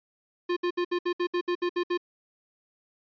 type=tone bursts; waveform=square; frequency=352.8 Hz; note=F4; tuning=18 cents sharp; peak=-25 dBFS; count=11; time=0.49-1.976 s; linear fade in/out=10 ms; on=76 ms; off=65 ms; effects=resampled to 11025 Hz